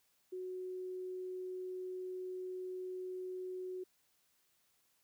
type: tone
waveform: sine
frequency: 368.8 Hz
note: F#4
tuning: 6 cents flat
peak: -40 dBFS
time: 0.32-3.84 s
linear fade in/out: 10 ms
effects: white hiss -75 dBFS RMS until 5.03 s